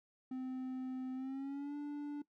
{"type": "tone with pitch glide", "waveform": "triangle", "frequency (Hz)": [258.1, 291.4], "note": ["C4", "D4"], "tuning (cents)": [-23, -13], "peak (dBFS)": -37, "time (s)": [0.31, 2.22], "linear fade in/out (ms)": 5, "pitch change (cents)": 210, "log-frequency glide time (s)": [1.14, 1.76], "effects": ["noise-tail reverb RT60 0.1 s tail -19 dB re dry"]}